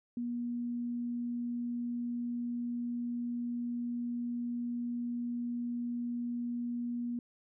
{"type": "tone", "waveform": "sine", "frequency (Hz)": 239.9, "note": "A#3", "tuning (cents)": 50, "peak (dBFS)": -33, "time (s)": [0.17, 7.19], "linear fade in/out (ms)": 2, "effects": []}